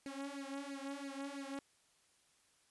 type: tone with flanger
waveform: sawtooth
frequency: 277.2 Hz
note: C#4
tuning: in tune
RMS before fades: -45 dBFS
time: 0.06-1.59 s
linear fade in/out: 0 ms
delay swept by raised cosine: 0.43 to 3.73 ms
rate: 3 Hz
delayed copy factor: +0.9
effects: white hiss -72 dBFS RMS until 2.7 s + resampled to 24000 Hz